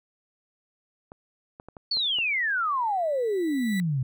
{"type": "clicks", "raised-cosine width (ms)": 1, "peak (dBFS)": -28, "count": 6, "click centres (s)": [1.119, 1.599, 1.686, 1.768, 1.971, 2.187]}
{"type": "exponential sweep", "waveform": "sine", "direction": "down", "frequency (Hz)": [4557, 123.1], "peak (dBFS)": -23, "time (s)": [1.91, 4.03], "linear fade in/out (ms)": 5}
{"type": "tone with exponential growth", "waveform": "35% pulse", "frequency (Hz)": 1967, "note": "B6", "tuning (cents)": -7, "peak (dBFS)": -29, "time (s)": [2.65, 3.8], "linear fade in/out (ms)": 0, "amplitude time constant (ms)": 250}
{"effects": []}